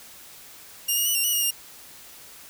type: tone with pitch steps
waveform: 5% pulse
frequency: 2826 / 2867 / 2955 / 2768 / 2934 / 2859 / 2812 Hz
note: F7 / F7 / F#7 / F7 / F#7 / F7 / F7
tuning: +20 / +45 / -3 / -16 / -15 / +40 / +11 cents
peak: -13 dBFS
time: 0.88-1.51 s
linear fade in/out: 10 ms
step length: 90 ms
effects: white hiss -46 dBFS RMS until 2.49 s